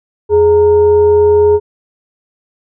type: tone with frequency modulation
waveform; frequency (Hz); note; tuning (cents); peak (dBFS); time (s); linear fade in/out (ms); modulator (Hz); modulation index
sine; 418.1; G#4; +12; -5; 0.29-1.6; 50; 504; 0.36
effects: none